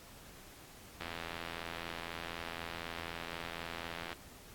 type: click train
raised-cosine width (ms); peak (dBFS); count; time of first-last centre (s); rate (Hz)
0.3; -24; 263; 1.01-4.129; 84
effects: pink hiss -55 dBFS RMS until 4.54 s + AAC 64 kbps